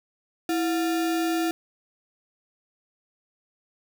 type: tone with sample-and-hold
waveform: sine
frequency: 329.6 Hz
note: E4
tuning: in tune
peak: -22 dBFS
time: 0.49-1.51 s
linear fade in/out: 2 ms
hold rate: 1050 Hz
effects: none

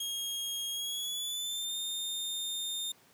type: tone with pitch glide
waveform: sawtooth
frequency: 3262 to 3640 Hz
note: G#7 to A#7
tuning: -32 to -42 cents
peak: -31 dBFS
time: 0-2.92 s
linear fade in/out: 5 ms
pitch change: +190 cents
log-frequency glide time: 0.71-1.77 s
effects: pink hiss -62 dBFS RMS until 3.13 s + high-pass 150 Hz 12 dB/octave

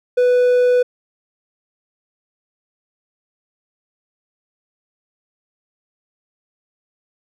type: tone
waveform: triangle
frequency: 495 Hz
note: B4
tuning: 4 cents sharp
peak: -9 dBFS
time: 0.17-0.83 s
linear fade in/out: 10 ms
effects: none

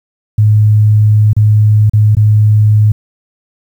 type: tone with dropouts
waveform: sine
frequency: 106.4 Hz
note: G#2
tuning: 42 cents sharp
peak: -4 dBFS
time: 0.38-2.92 s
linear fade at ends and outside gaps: 5 ms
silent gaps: 1.332-1.365 / 1.897-1.934 / 2.151-2.168 s
effects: 7-bit

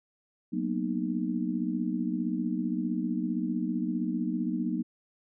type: chord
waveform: sine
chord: B major seventh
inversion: second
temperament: just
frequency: 185.21 / 231.5 / 246.9 / 308.7 Hz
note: F#3 / A#3 / B3 / D#4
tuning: +2 / -12 / 0 / -14 cents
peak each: -33 dBFS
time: 0.52-4.83 s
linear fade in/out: 20 ms
effects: none

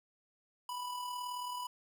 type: tone with amplitude modulation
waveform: square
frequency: 987.8 Hz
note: B5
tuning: in tune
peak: -37 dBFS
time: 0.69-1.67 s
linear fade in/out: 2 ms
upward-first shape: sine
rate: 38.6 Hz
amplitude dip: 40%
effects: none

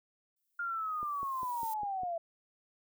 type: noise with exponential growth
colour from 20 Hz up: violet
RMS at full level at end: -44 dBFS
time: 0.36-1.74 s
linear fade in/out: 5 ms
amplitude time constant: 300 ms
type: linear sweep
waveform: sine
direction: down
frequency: 1416 to 659 Hz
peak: -33 dBFS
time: 0.59-2.18 s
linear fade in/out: 5 ms
type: click train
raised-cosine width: 2 ms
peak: -35 dBFS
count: 6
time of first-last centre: 1.03-2.034 s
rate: 4.98 Hz
effects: none

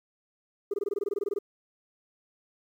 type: tone bursts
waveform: sine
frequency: 405.4 Hz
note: G#4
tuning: 42 cents flat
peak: -24 dBFS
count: 14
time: 0.71-1.388 s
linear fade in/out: 5 ms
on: 28 ms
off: 22 ms
effects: tanh soft clip ceiling -24 dBFS + 10-bit

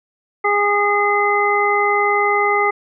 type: harmonic tone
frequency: 410.1 Hz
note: G#4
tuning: 22 cents flat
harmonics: 1 / 2 / 3 / 5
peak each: -19 / -19 / -19 / -19 dBFS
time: 0.44-2.71 s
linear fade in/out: 10 ms
effects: none

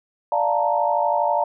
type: chord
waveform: sine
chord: Bb major seventh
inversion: first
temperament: equal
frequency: 587.3 / 698.5 / 880 / 932.3 Hz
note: D5 / F5 / A5 / Bb5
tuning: 0 / 0 / 0 / 0 cents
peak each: -23 dBFS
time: 0.32-1.44 s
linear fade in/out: 2 ms
effects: none

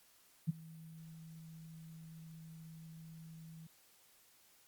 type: tone with ADSR envelope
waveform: sine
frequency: 161.5 Hz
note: E3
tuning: 35 cents flat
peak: -28 dBFS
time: 0.47-3.67 s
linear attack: 24 ms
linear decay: 18 ms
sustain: -22 dB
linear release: 5 ms
effects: white hiss -67 dBFS RMS until 4.67 s + Opus 48 kbps

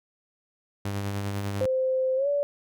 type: tone with tremolo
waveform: sawtooth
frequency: 100.1 Hz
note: G2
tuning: 37 cents sharp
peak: -23 dBFS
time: 0.85-1.66 s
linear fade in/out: 5 ms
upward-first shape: triangle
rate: 10 Hz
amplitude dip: 35%
type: tone with pitch glide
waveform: sine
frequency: 520 to 573.7 Hz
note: C5 to D5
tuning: -11 to -41 cents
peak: -22 dBFS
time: 1.61-2.43 s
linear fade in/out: 0 ms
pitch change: +170 cents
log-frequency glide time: 2.16-2.28 s
effects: none

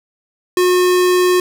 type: tone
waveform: square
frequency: 361.9 Hz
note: F#4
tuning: 38 cents flat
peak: -11 dBFS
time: 0.57-1.4 s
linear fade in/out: 2 ms
effects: none

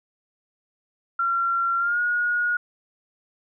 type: tone with pitch glide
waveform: sine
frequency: 1370 to 1443.9 Hz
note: F6 to F#6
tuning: -34 to -43 cents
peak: -20 dBFS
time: 1.19-2.57 s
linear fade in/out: 5 ms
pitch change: +91 cents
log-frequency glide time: 1.78-2 s
effects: none

